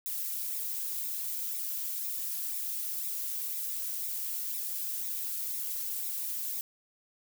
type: noise with flanger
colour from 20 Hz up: violet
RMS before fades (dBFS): -35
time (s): 0.06-6.61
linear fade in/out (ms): 0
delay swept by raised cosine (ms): 0.65 to 3.45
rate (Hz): 2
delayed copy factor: -0.8
effects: none